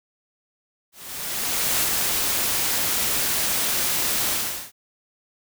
white noise with ADSR envelope, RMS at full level -21 dBFS, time 0.92-4.72 s, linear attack 910 ms, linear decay 20 ms, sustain -2 dB, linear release 410 ms, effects none

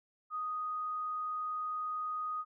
sine tone, 1244.5 Hz, D#6, in tune, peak -34 dBFS, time 0.3-2.45 s, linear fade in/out 50 ms, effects none

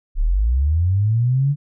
sine linear sweep, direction up, 31 to 146.83 Hz, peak -14 dBFS, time 0.15-1.56 s, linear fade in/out 50 ms, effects none

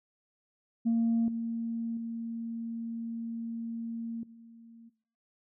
sine tone with level steps, 229.9 Hz, A#3, 24 cents flat, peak -22 / -30 / -33 / -49 dBFS, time 0.85-4.9 s, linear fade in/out 20 ms, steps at 1.28 / 1.97 / 4.23 s, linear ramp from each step 2 ms, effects noise-tail reverb RT60 0.6 s tail -20 dB re dry + tanh soft clip ceiling -21 dBFS

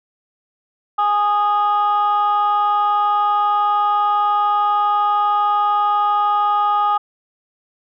sine tone pair together, 827 / 1239.1 Hz, G#5 / D#6, -8 / -8 cents, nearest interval perfect fifth, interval 700 cents, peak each -15 dBFS, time 0.98-6.98 s, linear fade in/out 10 ms, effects tanh soft clip ceiling -10 dBFS

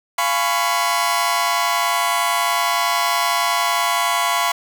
sawtooth chord, C# dominant seventh, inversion first, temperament just, 693 / 831.5 / 997.9 / 1108.7 Hz, E#5 / G#5 / B5 / C#6, -14 / +2 / +18 / 0 cents, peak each -19 / -23 / -17 / -18 dBFS, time 0.18-4.52 s, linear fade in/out 5 ms, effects none

